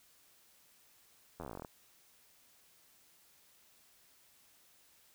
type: slowing click train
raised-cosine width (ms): 1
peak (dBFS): -30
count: 15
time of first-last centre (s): 1.4-1.648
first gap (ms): 11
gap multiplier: 1.07
effects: white hiss -66 dBFS RMS until 5.14 s